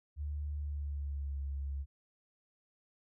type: tone with pitch glide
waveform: sine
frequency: 73.5 to 69.45 Hz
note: D2 to C#2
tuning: +2 to +4 cents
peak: -35 dBFS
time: 0.16-1.86 s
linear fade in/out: 50 ms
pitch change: -98 cents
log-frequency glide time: 0.56-1.39 s
effects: none